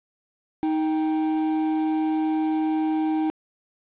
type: tone pair together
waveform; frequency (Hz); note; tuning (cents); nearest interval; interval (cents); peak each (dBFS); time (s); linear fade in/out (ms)
triangle; 313.6 / 785; D#4 / G5; +14 / +2; octave + major third; 1588; -19 / -29; 0.63-3.3; 0
effects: resampled to 8000 Hz + 8-bit